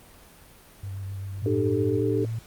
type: tone with vibrato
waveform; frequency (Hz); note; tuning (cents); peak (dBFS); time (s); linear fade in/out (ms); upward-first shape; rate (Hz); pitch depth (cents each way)
sine; 97.4; G2; -11; -31; 0.83-2; 5; square; 7.7; 18
type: tone with pitch glide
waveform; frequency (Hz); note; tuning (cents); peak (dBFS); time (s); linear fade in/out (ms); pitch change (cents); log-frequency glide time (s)
sine; 111.6 to 112.77; A2 to A2; +25 to +43; -27; 1.42-2.39; 5; +18; 1.87-1.96
type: chord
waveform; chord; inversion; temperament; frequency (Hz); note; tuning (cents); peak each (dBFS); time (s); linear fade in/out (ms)
sine; D suspended fourth; none; equal with one note detuned; 300.9 / 392 / 440; D4 / G4 / A4; +42 / 0 / 0; -27; 1.46-2.25; 2
effects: pink hiss -51 dBFS RMS until 2.46 s + Opus 32 kbps